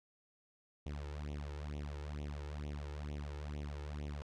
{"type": "tone with flanger", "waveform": "sawtooth", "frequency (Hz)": 73.42, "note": "D2", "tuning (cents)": 0, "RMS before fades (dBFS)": -43, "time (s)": [0.86, 4.22], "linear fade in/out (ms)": 0, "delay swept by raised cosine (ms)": [0.31, 2.31], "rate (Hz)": 2.2, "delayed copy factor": 1, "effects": ["low-pass 6000 Hz 12 dB/octave"]}